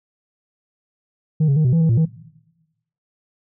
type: tone with pitch steps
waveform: sine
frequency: 156 / 138.5 / 155.7 / 125.3 / 165.2 / 161.7 / 114.8 / 160.6 Hz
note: D#3 / C#3 / D#3 / B2 / E3 / E3 / A#2 / E3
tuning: +5 / -1 / +2 / +25 / +4 / -33 / -26 / -45 cents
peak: -10 dBFS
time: 1.4-2.056 s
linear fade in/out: 10 ms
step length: 82 ms
effects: noise-tail reverb RT60 1.0 s tail -20 dB re dry + tanh soft clip ceiling -12 dBFS